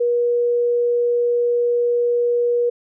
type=tone; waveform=sine; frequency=480 Hz; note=B4; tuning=49 cents flat; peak=-15 dBFS; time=0-2.7 s; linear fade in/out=10 ms; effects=none